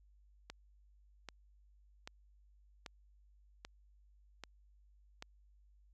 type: click train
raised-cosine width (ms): 0.2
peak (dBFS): -28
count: 7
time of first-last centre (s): 0.5-5.224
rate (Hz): 1.27
effects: added 50 Hz sine -63 dBFS peak until 5.93 s